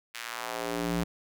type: tone with high-pass filter sweep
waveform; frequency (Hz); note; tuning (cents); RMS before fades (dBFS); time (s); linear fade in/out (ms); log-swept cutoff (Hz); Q
square; 58.27; A#1; 0; -33; 0.14-1.04; 10; 2200 to 130; 1.2
effects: none